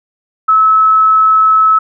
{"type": "tone", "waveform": "sine", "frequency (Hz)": 1297, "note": "E6", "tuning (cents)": -28, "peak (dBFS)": -5, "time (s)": [0.48, 1.79], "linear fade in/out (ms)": 10, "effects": []}